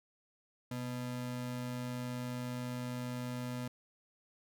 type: ring-modulated tone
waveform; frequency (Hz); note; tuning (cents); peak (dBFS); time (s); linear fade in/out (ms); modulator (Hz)
square; 186.4; F#3; +13; -35; 0.71-3.68; 5; 59.8
effects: none